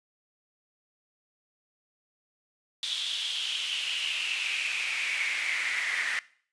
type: noise with high-pass filter sweep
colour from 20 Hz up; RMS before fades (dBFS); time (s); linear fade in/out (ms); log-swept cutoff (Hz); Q
brown; -31; 2.83-6.19; 0; 3500 to 1900; 6.5
effects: noise-tail reverb RT60 0.5 s tail -20 dB re dry + resampled to 22050 Hz

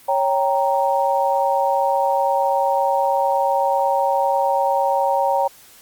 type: chord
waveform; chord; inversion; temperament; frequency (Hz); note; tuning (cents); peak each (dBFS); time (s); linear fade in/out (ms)
sine; G diminished; second; equal; 554.4 / 784 / 932.3; Db5 / G5 / Bb5; 0 / 0 / 0; -20; 0.08-5.48; 10
effects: white hiss -47 dBFS RMS until 5.81 s + Opus 32 kbps

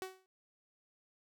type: tone with exponential decay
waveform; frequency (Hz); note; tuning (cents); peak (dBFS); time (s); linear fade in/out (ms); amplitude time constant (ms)
sawtooth; 375.9; F#4; +27; -33; 0.02-0.26; 0; 51
effects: noise-tail reverb RT60 0.2 s tail -25 dB re dry

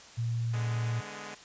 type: tone with pitch glide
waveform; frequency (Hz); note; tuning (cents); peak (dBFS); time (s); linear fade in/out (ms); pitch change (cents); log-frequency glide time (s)
sine; 116.54 to 115.53; A#2 to A#2; 0 to -15; -28; 0.17-1.01; 20; -15; 0.41-0.61
type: chord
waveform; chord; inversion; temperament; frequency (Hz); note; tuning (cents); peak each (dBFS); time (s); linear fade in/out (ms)
5% pulse; G# diminished; second; equal with one note detuned; 146.83 / 207.7 / 250.1; D3 / G#3 / B3; 0 / 0 / +22; -35 / -31 / -36; 0.53-1.35; 10
effects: white hiss -51 dBFS RMS until 1.44 s + resampled to 16000 Hz

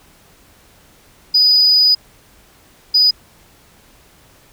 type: tone bursts at uneven times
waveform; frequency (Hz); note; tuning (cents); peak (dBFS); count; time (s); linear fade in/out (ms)
sine; 4961; D#8; -6; -7; 2; 1.34-1.95 / 2.94-3.11; 10
effects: tanh soft clip ceiling -5 dBFS + pink hiss -49 dBFS RMS until 4.52 s

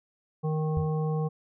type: harmonic tone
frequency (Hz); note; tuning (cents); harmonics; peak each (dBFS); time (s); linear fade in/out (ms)
155.56; D#3; 0; 1 / 3 / 5 / 7; -26 / -33 / -39 / -43; 0.43-1.29; 20
type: tone with exponential decay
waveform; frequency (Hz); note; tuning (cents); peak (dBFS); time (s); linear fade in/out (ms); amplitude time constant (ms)
sine; 89.1; F2; +35; -23; 0.77-0.94; 0; 36
effects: none

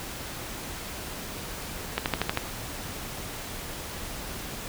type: click train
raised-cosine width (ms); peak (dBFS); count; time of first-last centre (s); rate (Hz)
0.3; -8; 6; 1.98-2.374; 12.7
effects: pink hiss -37 dBFS RMS until 4.68 s

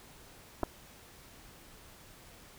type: clicks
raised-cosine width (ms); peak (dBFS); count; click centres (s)
1; -17; 2; 0.632 / 0.635
effects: pink hiss -55 dBFS RMS until 2.58 s

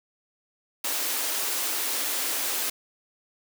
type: high-pass noise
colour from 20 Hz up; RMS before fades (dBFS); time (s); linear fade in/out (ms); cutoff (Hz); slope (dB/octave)
white; -28; 0.84-2.7; 5; 250; 96
effects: none

